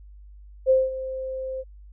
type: tone with ADSR envelope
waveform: sine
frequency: 523.3 Hz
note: C5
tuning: in tune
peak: -13 dBFS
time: 0.66-1.64 s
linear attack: 40 ms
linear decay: 200 ms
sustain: -15 dB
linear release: 39 ms
effects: added 50 Hz sine -43 dBFS peak until 1.92 s